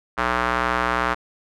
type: tone with band-pass filter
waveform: square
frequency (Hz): 61.1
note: B1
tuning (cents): -18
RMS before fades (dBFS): -22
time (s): 0.17-1.15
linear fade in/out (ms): 20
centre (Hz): 1300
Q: 1.9
effects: none